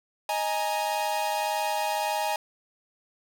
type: chord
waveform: 45% pulse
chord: D# suspended fourth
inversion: none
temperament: equal with one note detuned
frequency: 624.1 / 830.6 / 932.3 Hz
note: D#5 / G#5 / A#5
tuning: +5 / 0 / 0 cents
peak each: -32 / -28 / -32 dBFS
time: 0.29-2.36 s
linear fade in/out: 2 ms
effects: none